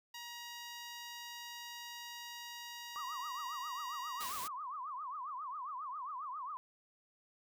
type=tone; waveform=10% pulse; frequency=950 Hz; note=A#5; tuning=33 cents sharp; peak=-37 dBFS; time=0.14-4.29 s; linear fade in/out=5 ms
type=tone with vibrato; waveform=sine; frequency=1113 Hz; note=C#6; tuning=7 cents sharp; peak=-40 dBFS; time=2.96-6.57 s; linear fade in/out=0 ms; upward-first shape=triangle; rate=7.4 Hz; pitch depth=250 cents each way
type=noise; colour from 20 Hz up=white; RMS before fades=-44 dBFS; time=4.2-4.48 s; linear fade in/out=10 ms
effects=none